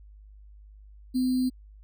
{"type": "tone with sample-and-hold", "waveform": "sine", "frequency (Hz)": 255.2, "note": "C4", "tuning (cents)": -43, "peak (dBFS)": -22, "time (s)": [1.14, 1.5], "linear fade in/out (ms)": 20, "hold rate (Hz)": 4410, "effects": ["added 51 Hz sine -47 dBFS peak until 1.83 s"]}